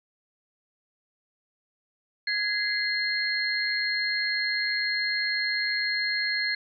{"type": "tone cluster", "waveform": "sine", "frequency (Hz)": [1665, 2058, 4243], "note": ["G#6", "C7", "C8"], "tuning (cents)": [4, -29, 23], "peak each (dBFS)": -29, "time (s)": [2.27, 6.55], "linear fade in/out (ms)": 5, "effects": []}